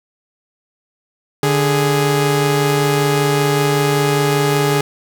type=tone pair together; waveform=sawtooth; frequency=146.83 / 415.3 Hz; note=D3 / G#4; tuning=0 / 0 cents; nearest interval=octave + tritone; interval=1800 cents; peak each=-12 dBFS; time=1.43-4.81 s; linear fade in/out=2 ms; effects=none